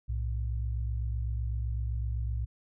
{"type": "tone pair together", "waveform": "sine", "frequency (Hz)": [61.74, 109.61], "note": ["B1", "A2"], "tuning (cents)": [0, -6], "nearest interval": "minor seventh", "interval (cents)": 994, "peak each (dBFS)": [-30, -35], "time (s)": [0.08, 2.46], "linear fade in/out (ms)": 20, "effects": []}